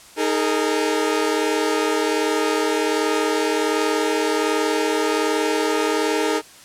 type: chord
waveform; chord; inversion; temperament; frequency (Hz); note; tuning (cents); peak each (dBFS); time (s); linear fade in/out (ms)
sawtooth; D# suspended fourth; none; equal with one note detuned; 311.1 / 415.3 / 456.6; D#4 / G#4 / A#4; 0 / 0 / -36; -19; 0.16-6.42; 50
effects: white hiss -45 dBFS RMS until 6.64 s + low-pass 10000 Hz 12 dB/octave

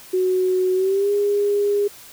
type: tone with pitch glide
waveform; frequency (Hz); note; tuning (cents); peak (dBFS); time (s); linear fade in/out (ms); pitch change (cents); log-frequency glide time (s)
sine; 370 to 408.2; F#4 to G#4; 0 to -30; -16; 0.13-1.88; 10; +170; 0.74-1.11
effects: white hiss -43 dBFS RMS until 2.12 s

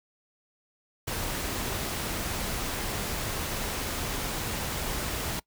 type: noise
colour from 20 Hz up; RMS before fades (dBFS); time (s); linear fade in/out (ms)
pink; -32; 1.07-5.4; 10
effects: noise-tail reverb RT60 0.1 s tail -23 dB re dry

